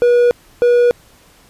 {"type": "tone pair in turn", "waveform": "triangle", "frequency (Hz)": [483.2, 483.2], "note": ["B4", "B4"], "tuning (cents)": [-38, -38], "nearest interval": "unison", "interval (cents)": 0, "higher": "neither", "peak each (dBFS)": -6, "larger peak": "neither", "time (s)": [[0.02, 0.31], [0.62, 0.91]], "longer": "neither", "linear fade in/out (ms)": 0, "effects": ["pink hiss -48 dBFS RMS until 1.49 s", "resampled to 32000 Hz"]}